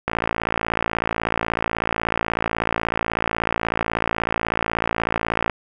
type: click train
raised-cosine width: 0.5 ms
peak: -5 dBFS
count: 306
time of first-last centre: 0.08-5.497 s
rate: 56.3 Hz
effects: none